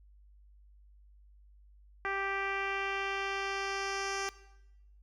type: tone with low-pass filter sweep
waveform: 10% pulse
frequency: 392 Hz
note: G4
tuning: in tune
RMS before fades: -35 dBFS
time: 2.05-4.29 s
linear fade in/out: 0 ms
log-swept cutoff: 1900 to 6300 Hz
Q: 1.8
effects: noise-tail reverb RT60 0.9 s tail -17 dB re dry + added 50 Hz sine -56 dBFS peak until 5.02 s